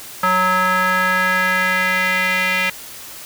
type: tone with band-pass filter sweep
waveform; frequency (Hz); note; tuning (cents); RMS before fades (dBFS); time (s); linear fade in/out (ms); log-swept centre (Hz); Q
square; 184.4; F#3; -6; -17; 0.23-2.7; 5; 1300 to 2300; 3.3
effects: white hiss -35 dBFS RMS until 3.25 s